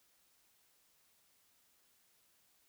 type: silence
effects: white hiss -72 dBFS RMS until 2.68 s